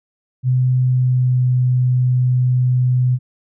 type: tone with pitch glide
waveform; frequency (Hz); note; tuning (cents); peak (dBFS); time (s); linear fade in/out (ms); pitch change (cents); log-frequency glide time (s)
sine; 127.4 to 126.01; C3 to B2; -46 to +35; -12; 0.43-3.19; 50; -19; 0.81-1.47
effects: none